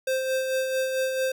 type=tone with tremolo; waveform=square; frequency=523.3 Hz; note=C5; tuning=in tune; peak=-23 dBFS; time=0.07-1.32 s; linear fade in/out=5 ms; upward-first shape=sine; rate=4.5 Hz; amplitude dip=40%; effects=none